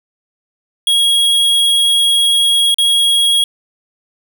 square tone with dropouts, 3303 Hz, G#7, 10 cents flat, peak -10 dBFS, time 0.87-3.44 s, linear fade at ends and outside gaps 2 ms, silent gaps 2.744-2.784 s, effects 7-bit

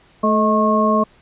harmonic tone with a mistuned harmonic, 217.3 Hz, A3, 21 cents flat, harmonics 1 / 2 / 3 / 5, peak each -17 / -22 / -19 / -17 dBFS, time 0.23-1.04 s, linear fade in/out 10 ms, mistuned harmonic 3, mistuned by -52 cents, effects pink hiss -52 dBFS RMS until 1.21 s + resampled to 8000 Hz

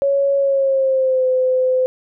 sine tone with pitch glide, 556 to 512.8 Hz, C#5 to C5, +5 to -35 cents, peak -13 dBFS, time 0.02-1.86 s, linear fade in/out 0 ms, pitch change -140 cents, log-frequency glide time 0.37-1.26 s, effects none

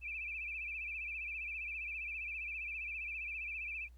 sine tone with vibrato, 2489 Hz, D#7, in tune, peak -39 dBFS, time 0.01-3.89 s, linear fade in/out 50 ms, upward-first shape sine, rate 15 Hz, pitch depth 110 cents each way, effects added 60 Hz sine -54 dBFS peak until 3.97 s + pink hiss -75 dBFS RMS until 3.97 s

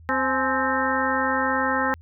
harmonic tone with a mistuned harmonic, 261.6 Hz, C4, in tune, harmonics 1 / 2 / 3 / 4 / 5 / 6 / 7, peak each -28 / -28 / -28 / -28 / -28 / -28 / -28 dBFS, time 0.09-1.94 s, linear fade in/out 0 ms, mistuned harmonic 3, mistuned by +120 cents, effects added 82 Hz sine -44 dBFS peak until 2.01 s

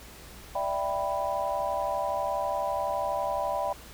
sine chord, E minor seventh, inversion third, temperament equal, 587.3 / 659.3 / 784 / 987.8 Hz, D5 / E5 / G5 / B5, 0 / 0 / 0 / 0 cents, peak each -32 / -33 / -32 / -32 dBFS, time 0.55-3.73 s, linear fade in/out 5 ms, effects added 60 Hz sine -51 dBFS peak until 3.93 s + pink hiss -48 dBFS RMS until 3.93 s

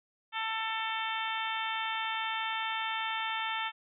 harmonic tone, 444.8 Hz, A4, 19 cents sharp, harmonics 2 / 3 / 4 / 5 / 6 / 7 / 8, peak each -36 / -38 / -39 / -40 / -41 / -41 / -42 dBFS, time 0.32-3.72 s, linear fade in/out 50 ms, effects none

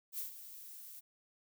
violet noise with ADSR envelope, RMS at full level -39 dBFS, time 0.12-1.01 s, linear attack 66 ms, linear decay 120 ms, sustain -12 dB, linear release 22 ms, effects none

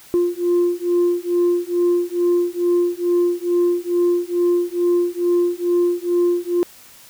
sine beating tone pair, 349.2 / 351.5 Hz, F4 / F4, 0 / +11 cents, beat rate 2.3 Hz, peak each -17 dBFS, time 0.14-6.63 s, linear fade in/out 0 ms, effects tanh soft clip ceiling -11 dBFS + white hiss -45 dBFS RMS until 7.09 s

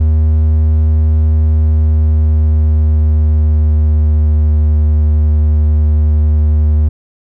triangle tone with pitch glide, 77.78 to 75.92 Hz, D#2 to D#2, 0 to -42 cents, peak -5 dBFS, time 0-6.89 s, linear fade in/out 10 ms, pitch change -42 cents, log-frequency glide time 1.43-4.7 s, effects none

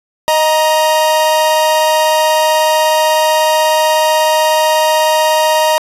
45% pulse tone pair together, 622.3 / 941.6 Hz, D#5 / A#5, 0 / +17 cents, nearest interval perfect fifth, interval 717 cents, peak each -12 dBFS, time 0.28-5.78 s, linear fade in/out 0 ms, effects resampled to 32000 Hz + 7-bit

